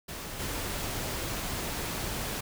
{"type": "noise with level steps", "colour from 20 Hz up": "pink", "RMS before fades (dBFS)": [-39, -34], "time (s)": [0.08, 2.41], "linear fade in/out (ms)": 10, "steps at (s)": 0.39, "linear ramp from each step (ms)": 10, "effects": []}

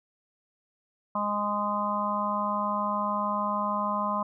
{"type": "harmonic tone", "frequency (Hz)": 206.7, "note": "G#3", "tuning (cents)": -8, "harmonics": [1, 3, 4, 5, 6], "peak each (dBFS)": [-33, -34, -37, -28, -34], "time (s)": [1.15, 4.23], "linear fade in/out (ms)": 5, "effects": []}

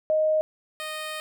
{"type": "tone pair in turn", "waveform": ["sine", "10% pulse"], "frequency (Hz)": [622.3, 619.2], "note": ["D#5", "D#5"], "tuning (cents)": [0, -9], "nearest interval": "unison", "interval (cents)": 9, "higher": "first", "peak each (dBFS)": [-19, -23], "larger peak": "first", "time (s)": [[0.1, 0.41], [0.8, 1.2]], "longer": "second", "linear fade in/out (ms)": 0, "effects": []}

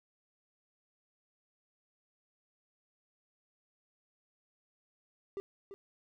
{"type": "tone with echo", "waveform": "triangle", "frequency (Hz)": 395.5, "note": "G4", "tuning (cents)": 15, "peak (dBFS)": -34, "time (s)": [5.37, 5.4], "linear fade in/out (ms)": 0, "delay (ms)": 340, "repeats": 1, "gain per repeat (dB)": -9, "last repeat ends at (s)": 5.74, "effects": []}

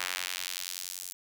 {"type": "tone with high-pass filter sweep", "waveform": "sawtooth", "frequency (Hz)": 90.5, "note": "F#2", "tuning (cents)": -38, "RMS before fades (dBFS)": -37, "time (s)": [0, 1.13], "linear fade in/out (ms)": 0, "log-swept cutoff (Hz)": [1700, 7600], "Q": 0.93, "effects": []}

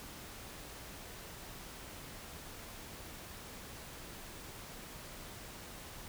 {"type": "silence", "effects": ["pink hiss -49 dBFS RMS until 6.08 s"]}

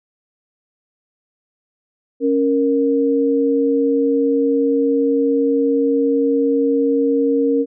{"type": "tone pair together", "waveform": "sine", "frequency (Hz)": [276.7, 466.2], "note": ["C#4", "A#4"], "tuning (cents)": [-3, 0], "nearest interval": "major sixth", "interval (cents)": 903, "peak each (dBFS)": -16, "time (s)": [2.2, 7.66], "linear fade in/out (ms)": 50, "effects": []}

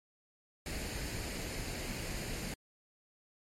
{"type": "noise with comb filter", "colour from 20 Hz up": "pink", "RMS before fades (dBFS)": -39, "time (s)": [0.66, 2.54], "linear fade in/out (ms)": 2, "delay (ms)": 0.43, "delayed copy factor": 0.5, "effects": ["low-pass 11000 Hz 12 dB/octave", "MP3 64 kbps"]}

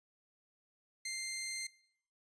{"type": "tone", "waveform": "15% pulse", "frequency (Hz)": 2093, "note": "C7", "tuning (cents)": 0, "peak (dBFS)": -32, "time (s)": [1.05, 1.67], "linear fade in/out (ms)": 5, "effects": ["noise-tail reverb RT60 0.7 s tail -21 dB re dry", "resampled to 22050 Hz"]}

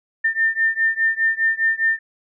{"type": "beating tone pair", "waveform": "sine", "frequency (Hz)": [1800, 1804.9], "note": ["A6", "A6"], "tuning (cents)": [39, 44], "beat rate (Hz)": 4.9, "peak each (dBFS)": [-19, -20], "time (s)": [0.24, 1.99], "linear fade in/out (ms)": 10, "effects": []}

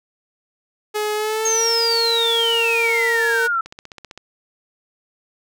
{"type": "tone with pitch glide", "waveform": "sawtooth", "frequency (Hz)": [422.8, 461.1], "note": ["G#4", "A#4"], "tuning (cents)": [31, -19], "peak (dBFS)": -16, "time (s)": [0.94, 3.48], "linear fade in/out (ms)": 20, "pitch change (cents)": 150, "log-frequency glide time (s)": [1.15, 1.71]}
{"type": "exponential sweep", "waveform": "sine", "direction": "down", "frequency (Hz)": [6550, 1314], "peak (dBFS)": -17, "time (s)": [1.45, 3.61], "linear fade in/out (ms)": 5}
{"type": "click train", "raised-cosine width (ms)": 0.2, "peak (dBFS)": -20, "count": 9, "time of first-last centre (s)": [3.66, 4.176], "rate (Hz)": 15.5}
{"effects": []}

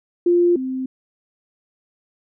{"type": "tone pair in turn", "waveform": "sine", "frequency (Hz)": [349.2, 260.2], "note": ["F4", "C4"], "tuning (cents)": [0, -9], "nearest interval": "perfect fourth", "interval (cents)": 509, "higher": "first", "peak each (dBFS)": [-12, -22], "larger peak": "first", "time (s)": [[0.26, 0.56], [0.56, 0.86]], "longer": "neither", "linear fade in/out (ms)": 5, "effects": []}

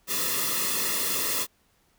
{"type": "noise with comb filter", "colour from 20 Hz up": "white", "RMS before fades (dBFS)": -27, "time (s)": [0.07, 1.47], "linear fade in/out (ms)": 50, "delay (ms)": 1.3, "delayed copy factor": -1, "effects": ["pink hiss -66 dBFS RMS until 1.98 s"]}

